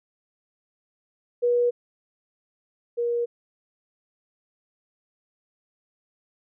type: tone pair in turn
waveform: sine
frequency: 483.4 / 474.5 Hz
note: B4 / A#4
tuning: -37 / +31 cents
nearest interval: unison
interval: 32 cents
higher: first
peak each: -18 / -22 dBFS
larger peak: first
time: 1.42-1.71 / 2.97-3.26 s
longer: neither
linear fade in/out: 20 ms
effects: none